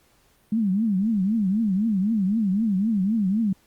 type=tone with vibrato; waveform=sine; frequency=206 Hz; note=G#3; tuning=14 cents flat; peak=-19 dBFS; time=0.52-3.53 s; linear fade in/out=5 ms; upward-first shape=triangle; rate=3.9 Hz; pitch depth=230 cents each way; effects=pink hiss -61 dBFS RMS until 3.66 s + Opus 48 kbps